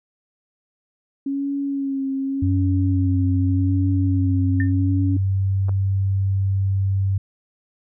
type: tone with vibrato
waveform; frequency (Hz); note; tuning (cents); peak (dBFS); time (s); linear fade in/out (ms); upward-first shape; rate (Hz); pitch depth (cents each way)
sine; 274.9; C#4; -14; -21; 1.26-5.17; 5; sine; 0.86; 34
type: tone with pitch glide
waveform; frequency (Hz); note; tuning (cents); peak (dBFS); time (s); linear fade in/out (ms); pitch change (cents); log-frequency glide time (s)
sine; 93.9 to 97.1; F#2 to G2; +26 to -16; -17; 2.42-7.18; 5; +58; 2.55-5.83
type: tone with exponential decay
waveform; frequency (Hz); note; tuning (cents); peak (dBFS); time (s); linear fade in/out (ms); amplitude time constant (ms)
sine; 1800; A6; +39; -22; 4.6-4.72; 2; 25
type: clicks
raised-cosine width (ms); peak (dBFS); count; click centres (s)
1; -25 / -20; 2; 5.685 / 5.693
effects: none